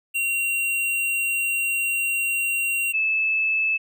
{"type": "tone pair in turn", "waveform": ["square", "sine"], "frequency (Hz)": [2751, 2615], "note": ["F7", "E7"], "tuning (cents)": [-27, -15], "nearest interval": "minor second", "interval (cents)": 88, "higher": "first", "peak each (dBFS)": [-22, -19], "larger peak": "second", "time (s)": [[0.14, 2.93], [2.93, 3.78]], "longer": "first", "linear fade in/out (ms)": 20, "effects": []}